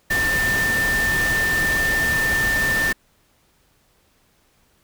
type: tone in noise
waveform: sine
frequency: 1790 Hz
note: A6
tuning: 29 cents sharp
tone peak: -18 dBFS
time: 0.1-2.93 s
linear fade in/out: 10 ms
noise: pink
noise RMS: -26 dBFS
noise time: 0.1-2.93 s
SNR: +5 dB
effects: pink hiss -61 dBFS RMS until 4.83 s